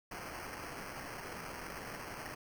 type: noise with sample-and-hold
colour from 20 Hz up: blue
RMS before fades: -45 dBFS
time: 0.11-2.35 s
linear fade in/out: 5 ms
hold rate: 3675 Hz
effects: none